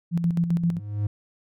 sine tone with tremolo, 170.1 Hz, F3, 45 cents flat, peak -18 dBFS, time 0.11-0.8 s, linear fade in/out 50 ms, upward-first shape square, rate 7.6 Hz, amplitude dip 55%
triangle tone with exponential growth, 103.83 Hz, G#2, in tune, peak -18 dBFS, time 0.42-1.07 s, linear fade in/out 5 ms, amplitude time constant 140 ms
effects none

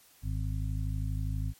harmonic tone, 52.4 Hz, G#1, 16 cents sharp, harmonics 1 / 2 / 3 / 5, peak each -32 / -33 / -40 / -45 dBFS, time 0.22-1.54 s, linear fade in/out 50 ms, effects white hiss -60 dBFS RMS until 1.59 s + MP3 64 kbps

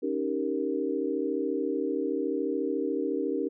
sine chord, Eb dominant seventh, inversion third, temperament equal, 277.2 / 311.1 / 392 / 466.2 Hz, Db4 / Eb4 / G4 / Bb4, 0 / 0 / 0 / 0 cents, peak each -32 dBFS, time 0.02-3.49 s, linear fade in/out 20 ms, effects none

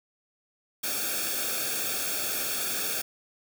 white noise with comb filter, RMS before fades -30 dBFS, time 0.83-3.02 s, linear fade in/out 10 ms, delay 1 ms, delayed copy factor -0.85, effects none

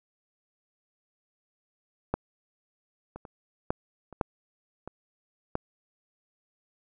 clicks, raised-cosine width 1 ms, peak -12 / -26 / -29 / -12 / -30 / -11 / -24 / -14 dBFS, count 8, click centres 2.14 / 3.16 / 3.252 / 3.705 / 4.127 / 4.212 / 4.876 / 5.554 s, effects none

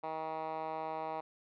10% pulse tone with band-pass filter, 158.6 Hz, D#3, 33 cents sharp, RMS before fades -39 dBFS, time 0.03-1.21 s, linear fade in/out 10 ms, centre 860 Hz, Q 1.9, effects resampled to 11025 Hz

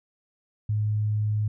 sine tone, 106.1 Hz, G#2, 38 cents sharp, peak -22 dBFS, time 0.69-1.48 s, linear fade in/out 5 ms, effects none

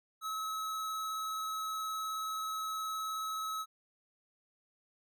square tone with vibrato, 1289 Hz, E6, 39 cents flat, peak -36 dBFS, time 0.21-3.66 s, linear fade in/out 50 ms, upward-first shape triangle, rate 19 Hz, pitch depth 13 cents each way, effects none

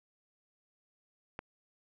click, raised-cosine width 0.5 ms, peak -24 dBFS, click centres 1.391 s, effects none

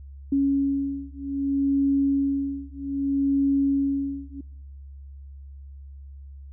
sine beating tone pair, 276.7 / 277.33 Hz, C#4 / C#4, -3 / +1 cents, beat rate 0.63 Hz, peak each -24 dBFS, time 0.32-4.41 s, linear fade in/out 5 ms, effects noise-tail reverb RT60 0.8 s tail -23 dB re dry + added 69 Hz sine -39 dBFS peak until 6.52 s

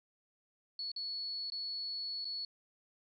sine tone with dropouts, 4400 Hz, C#8, 14 cents flat, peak -37 dBFS, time 0.79-2.45 s, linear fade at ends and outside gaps 2 ms, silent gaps 0.917-0.962 / 1.501-1.52 / 2.246-2.252 s, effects none

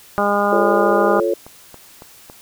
harmonic tone, 203.5 Hz, G#3, 35 cents flat, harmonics 1 / 2 / 3 / 4 / 5 / 6 / 7, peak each -23 / -23 / -20 / -21 / -25 / -21 / -25 dBFS, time 0.18-1.2 s, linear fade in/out 0 ms
sine chord, F augmented, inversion none, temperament equal, 349.2 / 440 / 554.4 Hz, F4 / A4 / C#5, 0 / 0 / 0 cents, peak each -20 dBFS, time 0.52-1.34 s, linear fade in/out 5 ms
click train, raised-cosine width 1 ms, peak -23 dBFS, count 6, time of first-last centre 0.91-2.299 s, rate 3.6 Hz
effects white hiss -45 dBFS RMS until 2.41 s

